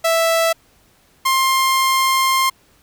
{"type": "tone pair in turn", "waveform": "sawtooth", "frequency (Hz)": [659.3, 1058.1], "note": ["E5", "C6"], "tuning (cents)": [0, 19], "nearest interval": "minor sixth", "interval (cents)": 819, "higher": "second", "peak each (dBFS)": -10, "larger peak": "neither", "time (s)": [[0.04, 0.53], [1.25, 2.5]], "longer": "second", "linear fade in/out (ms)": 10, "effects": ["pink hiss -55 dBFS RMS until 2.82 s"]}